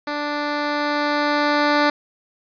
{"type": "tone with level ramp", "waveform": "10% pulse", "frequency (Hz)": 293.7, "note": "D4", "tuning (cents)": 0, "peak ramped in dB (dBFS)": [-15, -6], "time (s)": [0.07, 1.9], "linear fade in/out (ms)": 5, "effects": ["resampled to 11025 Hz", "8-bit"]}